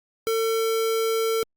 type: tone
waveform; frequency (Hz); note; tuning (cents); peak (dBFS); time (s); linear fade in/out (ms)
square; 450; A4; +39; -22; 0.27-1.43; 0
effects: Opus 48 kbps